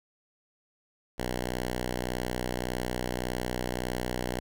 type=tone; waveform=5% pulse; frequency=61.74 Hz; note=B1; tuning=in tune; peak=-19 dBFS; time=1.18-4.4 s; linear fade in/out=10 ms; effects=none